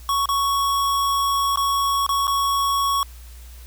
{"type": "tone with dropouts", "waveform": "square", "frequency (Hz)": 1112, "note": "C#6", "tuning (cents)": 5, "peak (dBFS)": -19, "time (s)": [0.09, 3.03], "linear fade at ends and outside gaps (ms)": 1, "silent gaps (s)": [[0.257, 0.289], [1.559, 1.573], [2.065, 2.091], [2.27, 2.278]], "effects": ["added 60 Hz sine -38 dBFS peak until 3.66 s", "white hiss -49 dBFS RMS until 3.66 s"]}